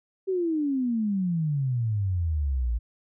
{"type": "exponential sweep", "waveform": "sine", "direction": "down", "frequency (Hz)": [389.6, 54.9], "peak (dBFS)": -23, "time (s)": [0.27, 2.79], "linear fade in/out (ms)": 20, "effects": []}